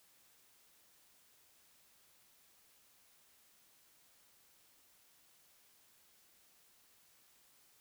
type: silence
effects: white hiss -68 dBFS RMS until 7.8 s